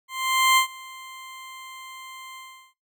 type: tone with ADSR envelope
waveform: 20% pulse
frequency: 1046.5 Hz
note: C6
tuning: in tune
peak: -10 dBFS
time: 0.08-2.74 s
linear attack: 490 ms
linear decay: 100 ms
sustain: -24 dB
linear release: 380 ms
effects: noise-tail reverb RT60 0.2 s tail -20 dB re dry